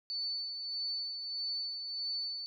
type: tone with tremolo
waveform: sine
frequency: 4494 Hz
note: C#8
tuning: 23 cents sharp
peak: -33 dBFS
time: 0.1-2.46 s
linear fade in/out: 0 ms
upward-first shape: sine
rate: 1.6 Hz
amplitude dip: 45%
effects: none